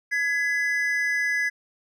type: tone pair together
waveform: triangle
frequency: 1675.7 / 2012 Hz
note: G#6 / B6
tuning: +15 / +32 cents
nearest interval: minor third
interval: 317 cents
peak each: -23 dBFS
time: 0.11-1.5 s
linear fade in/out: 20 ms
effects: none